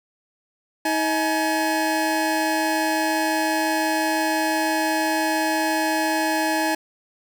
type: tone pair together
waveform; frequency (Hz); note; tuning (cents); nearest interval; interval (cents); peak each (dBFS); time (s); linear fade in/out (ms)
25% pulse; 317.3 / 846.1; D#4 / G#5; +34 / +32; octave + perfect fourth; 1698; -19; 0.85-6.75; 5
effects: none